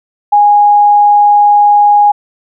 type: tone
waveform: sine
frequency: 825 Hz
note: G#5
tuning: 12 cents flat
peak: -3 dBFS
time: 0.32-2.12 s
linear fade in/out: 10 ms
effects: none